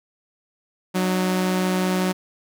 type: tone pair together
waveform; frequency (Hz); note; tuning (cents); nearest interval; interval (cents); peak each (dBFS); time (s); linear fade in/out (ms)
sawtooth; 184.8 / 304.3; F#3 / D#4; -2 / -38; major sixth; 864; -16 / -25; 0.94-2.13; 20
effects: none